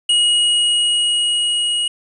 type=tone with level ramp; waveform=square; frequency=2893 Hz; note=F#7; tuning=40 cents flat; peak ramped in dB=-12 to -17 dBFS; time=0.09-1.88 s; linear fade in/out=5 ms; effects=resampled to 24000 Hz + 8-bit